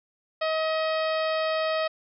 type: harmonic tone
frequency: 634 Hz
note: D#5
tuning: 32 cents sharp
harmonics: 1 / 2 / 3 / 4 / 5 / 6 / 7 / 8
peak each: -25 / -31 / -35 / -37 / -39 / -41 / -42 / -43 dBFS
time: 0.41-1.88 s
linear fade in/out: 10 ms
effects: none